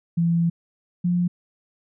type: tone pair in turn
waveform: sine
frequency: 168.8 / 176.33 Hz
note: E3 / F3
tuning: +41 / +17 cents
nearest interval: minor second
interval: 76 cents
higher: second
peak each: -17 / -18 dBFS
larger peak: first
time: 0.17-0.5 / 1.04-1.28 s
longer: first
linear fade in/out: 10 ms
effects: none